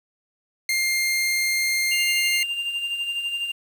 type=tone; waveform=sawtooth; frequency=2113 Hz; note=C7; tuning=16 cents sharp; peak=-17 dBFS; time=0.69-2.43 s; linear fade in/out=2 ms
type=tone with tremolo; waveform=triangle; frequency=2794 Hz; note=F7; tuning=in tune; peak=-21 dBFS; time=1.91-3.52 s; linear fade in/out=10 ms; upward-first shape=sine; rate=12 Hz; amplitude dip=50%
effects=8-bit